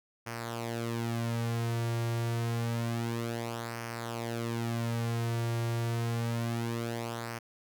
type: tone with flanger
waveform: sawtooth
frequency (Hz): 116.54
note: A#2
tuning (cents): 0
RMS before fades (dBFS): -33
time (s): 0.26-7.39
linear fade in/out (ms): 10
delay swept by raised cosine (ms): 0.26 to 3.96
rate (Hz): 0.28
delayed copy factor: -0.65
effects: none